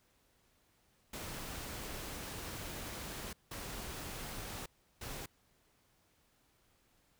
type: noise bursts at uneven times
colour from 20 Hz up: pink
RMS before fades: -44 dBFS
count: 3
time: 1.13-3.33 / 3.51-4.66 / 5.01-5.26 s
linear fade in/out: 5 ms
effects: pink hiss -72 dBFS RMS until 7.19 s